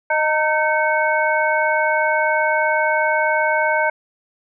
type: tone cluster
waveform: sine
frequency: 619 / 914 / 1537 / 2208 Hz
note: D#5 / A#5 / G6 / C#7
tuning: -9 / -34 / -35 / -7 cents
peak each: -20 / -20 / -20 / -24 dBFS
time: 0.1-3.9 s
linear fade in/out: 5 ms
effects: none